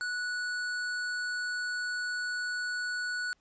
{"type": "tone", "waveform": "square", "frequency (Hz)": 1473, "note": "F#6", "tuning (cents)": -8, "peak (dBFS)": -32, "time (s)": [0.01, 3.33], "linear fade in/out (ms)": 0, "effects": ["pink hiss -72 dBFS RMS until 3.4 s", "resampled to 16000 Hz"]}